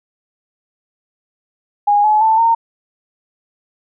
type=tone with pitch steps; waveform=sine; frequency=822 / 852.5 / 884.1 / 916.8 Hz; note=G#5 / G#5 / A5 / A#5; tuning=-18 / +45 / +8 / -29 cents; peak=-9 dBFS; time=1.87-2.55 s; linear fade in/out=10 ms; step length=170 ms; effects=none